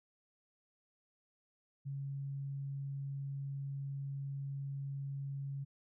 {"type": "tone", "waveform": "sine", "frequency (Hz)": 138.59, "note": "C#3", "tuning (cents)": 0, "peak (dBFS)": -38, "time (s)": [1.85, 5.65], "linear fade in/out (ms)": 20, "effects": []}